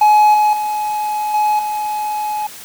triangle tone with level steps, 845 Hz, G#5, 30 cents sharp, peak -5 / -8 / -15 / -10 / -16 dBFS, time 0.01-2.47 s, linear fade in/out 5 ms, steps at 0.34 / 0.53 / 1.34 / 1.59 s, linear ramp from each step 2 ms, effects white hiss -35 dBFS RMS until 2.64 s

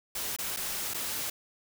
white noise with dropouts, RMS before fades -34 dBFS, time 0.15-1.3 s, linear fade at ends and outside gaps 5 ms, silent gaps 0.364-0.386 / 0.564-0.569 / 0.937-0.943 s, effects none

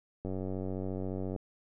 click train, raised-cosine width 2 ms, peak -24 dBFS, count 106, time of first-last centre 0.25-1.362 s, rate 94.4 Hz, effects none

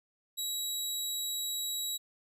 20% pulse tone, 3875 Hz, B7, 34 cents flat, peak -27 dBFS, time 0.37-1.98 s, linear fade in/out 20 ms, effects none

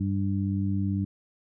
harmonic tone, 98 Hz, G2, in tune, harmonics 1 / 2 / 3, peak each -27 / -28 / -33 dBFS, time 0-1.05 s, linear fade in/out 10 ms, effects none

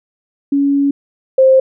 sine tone pair in turn, 280.7 / 526.5 Hz, C#4 / C5, +22 / +11 cents, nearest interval major seventh, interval 1089 cents, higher second, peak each -10 / -5 dBFS, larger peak second, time 0.52-0.91 / 1.38-1.6 s, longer first, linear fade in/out 5 ms, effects none

